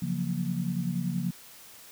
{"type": "chord", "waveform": "sine", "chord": "Gb major seventh", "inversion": "second", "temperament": "equal", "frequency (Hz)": [138.59, 174.61, 185, 233.1], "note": ["Db3", "F3", "Gb3", "Bb3"], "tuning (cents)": [0, 0, 0, 0], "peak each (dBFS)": [-34, -30, -35, -35], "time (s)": [0.02, 1.31], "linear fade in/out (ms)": 5, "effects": ["white hiss -50 dBFS RMS until 1.91 s"]}